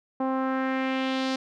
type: tone with low-pass filter sweep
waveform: sawtooth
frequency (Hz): 263.2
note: C4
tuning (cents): +10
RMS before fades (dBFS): -27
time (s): 0.2-1.36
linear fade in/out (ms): 5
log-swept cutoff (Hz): 910 to 4900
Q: 1.9
effects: none